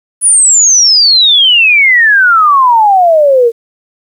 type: exponential sweep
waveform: sine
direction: down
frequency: 10050 to 450 Hz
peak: -3 dBFS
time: 0.21-3.52 s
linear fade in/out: 50 ms
effects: 7-bit

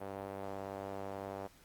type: tone with band-pass filter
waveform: sawtooth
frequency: 98.1 Hz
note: G2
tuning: 2 cents sharp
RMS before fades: -43 dBFS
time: 0-1.48 s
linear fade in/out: 20 ms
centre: 650 Hz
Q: 1.7
effects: pink hiss -63 dBFS RMS until 1.64 s + Opus 32 kbps

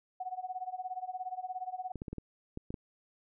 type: tone with tremolo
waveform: sine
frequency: 740 Hz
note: F#5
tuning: in tune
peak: -33 dBFS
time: 0.2-1.92 s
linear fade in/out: 5 ms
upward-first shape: sine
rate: 17 Hz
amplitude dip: 90%
type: clicks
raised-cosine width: 3 ms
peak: -26 dBFS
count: 8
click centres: 1.957 / 2.019 / 2.082 / 2.13 / 2.183 / 2.574 / 2.705 / 2.742 s
effects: none

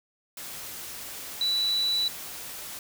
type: tone in noise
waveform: sine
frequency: 3951 Hz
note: B7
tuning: in tune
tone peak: -23 dBFS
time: 1.41-2.08 s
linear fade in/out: 2 ms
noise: white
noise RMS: -39 dBFS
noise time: 0.37-2.79 s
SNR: +13 dB
effects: none

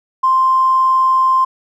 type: tone with tanh clipping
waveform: triangle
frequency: 1046.5 Hz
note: C6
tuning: in tune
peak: -9 dBFS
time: 0.23-1.45 s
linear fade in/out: 10 ms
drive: 2 dB
effects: none

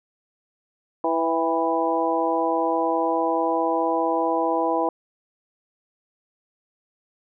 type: harmonic tone with a mistuned harmonic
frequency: 164.81 Hz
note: E3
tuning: in tune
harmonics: 2 / 3 / 4 / 5 / 6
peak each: -26 / -26 / -26 / -26 / -26 dBFS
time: 1.04-4.89 s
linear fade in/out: 2 ms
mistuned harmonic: 5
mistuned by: -33 cents
effects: none

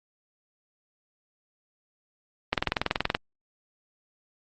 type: click train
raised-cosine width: 0.3 ms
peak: -7 dBFS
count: 14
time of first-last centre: 2.53-3.149 s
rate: 21 Hz
effects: Opus 24 kbps

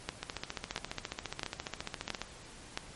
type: two click trains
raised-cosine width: 0.2 ms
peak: -18 / -15 dBFS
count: 30 / 5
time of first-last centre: 0.23-2.216 / 0.09-2.775 s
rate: 14.6 / 1.49 Hz
effects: pink hiss -51 dBFS RMS until 2.95 s + MP3 48 kbps

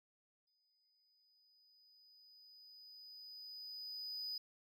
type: tone with exponential growth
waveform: triangle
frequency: 4978 Hz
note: D#8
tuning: in tune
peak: -39 dBFS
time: 0.47-4.38 s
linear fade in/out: 5 ms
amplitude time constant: 850 ms
effects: none

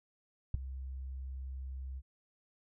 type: tone with ADSR envelope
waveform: sine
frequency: 65.8 Hz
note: C2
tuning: 10 cents sharp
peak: -21 dBFS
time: 0.54-2.02 s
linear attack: 4 ms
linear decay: 8 ms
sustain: -18 dB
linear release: 43 ms
effects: tanh soft clip ceiling -20 dBFS

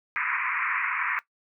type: band-pass noise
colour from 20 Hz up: white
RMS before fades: -28 dBFS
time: 0.16-1.19 s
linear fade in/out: 0 ms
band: 980 to 2400 Hz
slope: 96 dB/octave
effects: noise-tail reverb RT60 0.1 s tail -17 dB re dry

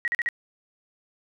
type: tone bursts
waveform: sine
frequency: 1900 Hz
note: A#6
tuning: 33 cents sharp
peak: -22 dBFS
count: 4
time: 0.05-0.288 s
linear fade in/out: 0 ms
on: 28 ms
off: 42 ms
effects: none

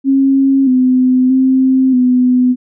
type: tone with pitch steps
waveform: sine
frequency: 271 / 255.1 / 261.8 / 250.8 Hz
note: C#4 / C4 / C4 / B3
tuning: -39 / -44 / +1 / +27 cents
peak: -7 dBFS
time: 0.04-2.56 s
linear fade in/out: 50 ms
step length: 630 ms
effects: none

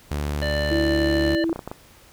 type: tone with pitch glide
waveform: sawtooth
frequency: 73.42 to 72.79 Hz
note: D2 to D2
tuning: 0 to -15 cents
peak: -20 dBFS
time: 0.11-1.35 s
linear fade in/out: 0 ms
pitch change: -15 cents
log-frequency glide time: 0.65-0.92 s
type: harmonic tone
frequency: 591 Hz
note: D5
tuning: 11 cents sharp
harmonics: 1 / 3 / 5 / 7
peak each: -25 / -29 / -36 / -35 dBFS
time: 0.42-1.44 s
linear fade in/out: 2 ms
type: tone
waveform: sine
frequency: 329.6 Hz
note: E4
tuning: in tune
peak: -20 dBFS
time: 0.71-1.53 s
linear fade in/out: 2 ms
type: clicks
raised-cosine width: 1 ms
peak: -17 dBFS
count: 7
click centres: 1.442 / 1.495 / 1.529 / 1.56 / 1.592 / 1.676 / 1.715 s
effects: pink hiss -51 dBFS RMS until 2.12 s

